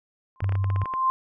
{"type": "tone with exponential growth", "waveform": "sine", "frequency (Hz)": 1046.5, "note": "C6", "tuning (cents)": 0, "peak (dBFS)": -17, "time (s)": [0.36, 1.1], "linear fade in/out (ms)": 0, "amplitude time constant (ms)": 160}
{"type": "clicks", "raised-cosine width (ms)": 0.5, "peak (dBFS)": -19, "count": 11, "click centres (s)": [0.405, 0.443, 0.493, 0.523, 0.554, 0.643, 0.702, 0.761, 0.817, 0.857, 0.938]}
{"type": "tone", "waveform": "sine", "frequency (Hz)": 97.3, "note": "G2", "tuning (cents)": -12, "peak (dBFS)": -21, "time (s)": [0.42, 0.84], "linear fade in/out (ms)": 5}
{"effects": []}